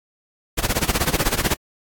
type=noise with tremolo; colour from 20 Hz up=pink; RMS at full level=-18 dBFS; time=0.57-1.55 s; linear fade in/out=20 ms; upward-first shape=sine; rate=16 Hz; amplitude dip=90%; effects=AAC 64 kbps